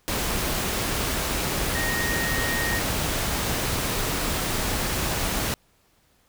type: tone in noise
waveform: sine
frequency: 1864.7 Hz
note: A#6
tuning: in tune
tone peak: -27 dBFS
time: 1.75-2.79 s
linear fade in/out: 0 ms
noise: pink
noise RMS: -26 dBFS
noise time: 0.08-5.54 s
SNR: -4 dB
effects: pink hiss -63 dBFS RMS until 6.28 s